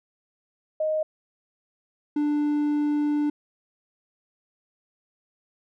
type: tone pair in turn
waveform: sine / triangle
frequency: 622.3 / 295.3 Hz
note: D#5 / D4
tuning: 0 / +10 cents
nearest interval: octave + minor second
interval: 1290 cents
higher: first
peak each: -22 / -19 dBFS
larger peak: second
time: 0.8-1.03 / 2.16-3.3 s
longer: second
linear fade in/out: 5 ms
effects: none